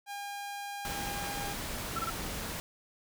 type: tone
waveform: sawtooth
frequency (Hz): 808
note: G#5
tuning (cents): -48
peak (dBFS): -34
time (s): 0.06-1.56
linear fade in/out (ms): 50
type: noise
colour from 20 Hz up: pink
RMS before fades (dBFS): -38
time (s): 0.85-2.6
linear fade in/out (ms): 0
type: tone bursts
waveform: sine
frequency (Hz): 1337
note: E6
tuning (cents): +24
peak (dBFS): -31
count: 3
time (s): 1.96-2.101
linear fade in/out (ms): 5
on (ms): 31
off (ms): 24
effects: none